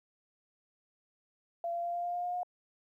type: tone with pitch steps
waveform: sine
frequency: 683 / 687.8 / 692.5 / 697.4 / 702.2 / 707.1 / 712 / 717 Hz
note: F5 / F5 / F5 / F5 / F5 / F5 / F5 / F5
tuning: -39 / -27 / -15 / -3 / +9 / +21 / +33 / +45 cents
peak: -32 dBFS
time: 1.64-2.432 s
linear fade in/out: 2 ms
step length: 99 ms
effects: 12-bit